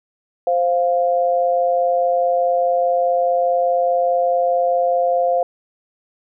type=tone pair together; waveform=sine; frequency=523.3 / 698.5 Hz; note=C5 / F5; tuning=0 / 0 cents; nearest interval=perfect fourth; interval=500 cents; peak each=-17 / -17 dBFS; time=0.47-5.43 s; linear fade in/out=2 ms; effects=none